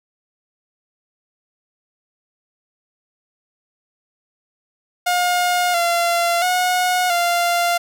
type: tone with pitch steps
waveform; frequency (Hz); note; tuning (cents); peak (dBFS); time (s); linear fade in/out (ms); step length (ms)
sawtooth; 714 / 687 / 727 / 694; F5 / F5 / F#5 / F5; +38 / -29 / -31 / -11; -12; 5.06-7.78; 10; 680
effects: none